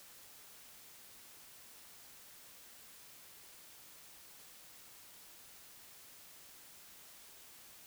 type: silence
effects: white hiss -57 dBFS RMS until 7.86 s